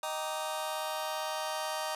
sawtooth chord, Eb major seventh, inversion none, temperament just, 622.3 / 777.8 / 933.4 / 1166.7 Hz, Eb5 / G5 / Bb5 / D6, 0 / -14 / +2 / -12 cents, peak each -33 / -36 / -34 / -38 dBFS, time 0.03-1.95 s, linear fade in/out 2 ms, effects resampled to 32000 Hz + 10-bit

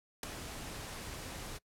pink noise with ADSR envelope, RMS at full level -33 dBFS, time 0.23-1.59 s, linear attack 3 ms, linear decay 8 ms, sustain -11 dB, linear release 27 ms, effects noise-tail reverb RT60 0.1 s tail -23 dB re dry + low-pass 12000 Hz 12 dB/octave

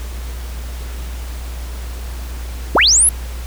sine linear sweep, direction up, 185 to 11380 Hz, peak -8 dBFS, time 2.75-3.09 s, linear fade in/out 2 ms, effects added 60 Hz sine -24 dBFS peak until 3.46 s + pink hiss -36 dBFS RMS until 3.46 s

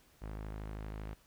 sawtooth tone with low-pass filter sweep, 52.7 Hz, G#1, 26 cents sharp, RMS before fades -43 dBFS, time 0.21-1.15 s, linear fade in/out 20 ms, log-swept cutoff 1700 to 2600 Hz, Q 0.8, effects pink hiss -66 dBFS RMS until 1.26 s

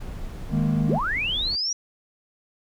brown noise, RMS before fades -34 dBFS, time 0-1.56 s, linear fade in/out 10 ms
triangle chord, D# suspended fourth, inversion none, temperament equal, 155.56 / 207.7 / 233.1 Hz, D#3 / G#3 / A#3, 0 / 0 / 0 cents, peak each -20 / -24 / -24 dBFS, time 0.5-1 s, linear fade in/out 50 ms
sine linear sweep, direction up, 210 to 5800 Hz, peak -23 dBFS, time 0.88-1.73 s, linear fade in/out 5 ms
effects none

